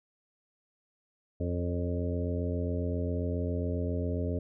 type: harmonic tone with a mistuned harmonic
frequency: 87.4 Hz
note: F2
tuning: 2 cents sharp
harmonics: 1 / 2 / 3 / 4 / 5 / 6 / 7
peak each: -31 / -38 / -36 / -43 / -38 / -42 / -41 dBFS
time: 1.4-4.39 s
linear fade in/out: 5 ms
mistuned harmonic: 6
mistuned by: +38 cents
effects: none